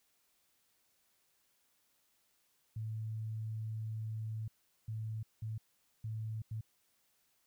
sine tone bursts at uneven times, 110 Hz, A2, in tune, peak -37 dBFS, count 5, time 2.76-4.48 / 4.88-5.23 / 5.42-5.58 / 6.04-6.42 / 6.51-6.61 s, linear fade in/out 5 ms, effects white hiss -75 dBFS RMS until 7.46 s

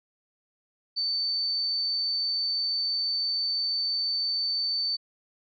sine tone, 4543 Hz, C#8, 42 cents sharp, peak -25 dBFS, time 0.96-4.97 s, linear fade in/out 20 ms, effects none

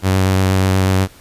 sawtooth tone with vibrato, 94.7 Hz, F#2, 41 cents sharp, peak -8 dBFS, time 0.02-1.08 s, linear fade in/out 50 ms, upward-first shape triangle, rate 8.3 Hz, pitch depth 20 cents each way, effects pink hiss -44 dBFS RMS until 1.2 s + resampled to 32000 Hz

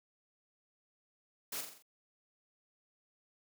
white noise with echo, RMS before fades -40 dBFS, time 1.52-1.61 s, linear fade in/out 5 ms, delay 43 ms, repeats 5, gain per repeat -5 dB, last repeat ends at 1.825 s, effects high-pass 150 Hz 12 dB/octave

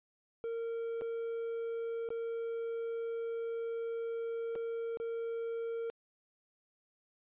triangle tone with dropouts, 460.3 Hz, A#4, 22 cents flat, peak -33 dBFS, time 0.44-5.9 s, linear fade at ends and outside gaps 0 ms, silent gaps 1.011-1.019 / 2.089-2.104 / 4.554-4.559 / 4.972-5 s, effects resampled to 8000 Hz

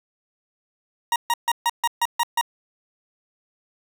40% pulse tone bursts, 943 Hz, A#5, 20 cents sharp, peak -17 dBFS, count 8, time 1.12-2.412 s, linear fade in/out 2 ms, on 39 ms, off 140 ms, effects none

